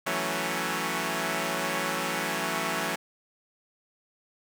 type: chord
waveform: 5% pulse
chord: F# minor seventh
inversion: third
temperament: equal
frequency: 164.81 / 185 / 220 / 277.2 Hz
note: E3 / F#3 / A3 / C#4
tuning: 0 / 0 / 0 / 0 cents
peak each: -22 dBFS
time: 0.06-2.96 s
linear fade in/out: 10 ms
effects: none